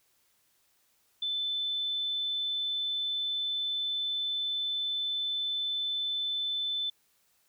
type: tone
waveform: sine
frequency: 3520 Hz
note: A7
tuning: in tune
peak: -29 dBFS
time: 1.22-6.9 s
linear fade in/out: 5 ms
effects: white hiss -70 dBFS RMS until 7.48 s